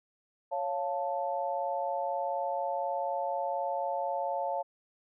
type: chord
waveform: sine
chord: Db augmented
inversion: none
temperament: equal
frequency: 554.4 / 698.5 / 880 Hz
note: Db5 / F5 / A5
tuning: 0 / 0 / 0 cents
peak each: -34 dBFS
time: 0.51-4.63 s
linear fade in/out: 20 ms
effects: none